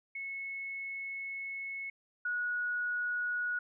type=tone pair in turn; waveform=sine; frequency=2194 / 1458.4 Hz; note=C#7 / F#6; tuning=-18 / -25 cents; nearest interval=perfect fifth; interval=707 cents; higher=first; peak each=-37 / -31 dBFS; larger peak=second; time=0.15-1.9 / 2.25-3.59 s; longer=first; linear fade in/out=5 ms; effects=none